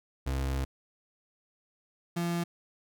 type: tone pair in turn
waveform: 35% pulse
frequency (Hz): 66.8 / 171.37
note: C2 / F3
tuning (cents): +36 / -32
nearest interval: octave + major third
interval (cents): 1632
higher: second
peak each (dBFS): -27 / -27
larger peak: neither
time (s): 0.26-0.65 / 2.16-2.44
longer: first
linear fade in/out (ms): 10
effects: none